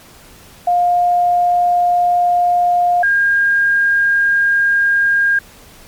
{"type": "tone pair in turn", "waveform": "sine", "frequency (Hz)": [707, 1614.9], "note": ["F5", "G#6"], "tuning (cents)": [21, -49], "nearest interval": "octave + major second", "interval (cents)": 1430, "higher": "second", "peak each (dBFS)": -10, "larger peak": "neither", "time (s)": [[0.67, 3.03], [3.03, 5.39]], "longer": "neither", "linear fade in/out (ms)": 5, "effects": ["pink hiss -42 dBFS RMS until 5.87 s", "MP3 96 kbps"]}